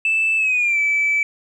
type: tone with pitch glide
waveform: sine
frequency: 2637 to 2309 Hz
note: E7 to D7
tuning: 0 to -30 cents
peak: -14 dBFS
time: 0.05-1.23 s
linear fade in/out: 2 ms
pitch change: -230 cents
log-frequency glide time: 0.37-0.79 s
effects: tanh soft clip ceiling -12 dBFS + 9-bit